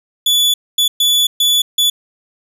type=tone bursts at uneven times; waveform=40% pulse; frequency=3447 Hz; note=A7; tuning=36 cents flat; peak=-9 dBFS; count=5; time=0.26-0.54 / 0.78-0.88 / 1-1.27 / 1.4-1.62 / 1.78-1.9 s; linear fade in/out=5 ms; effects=none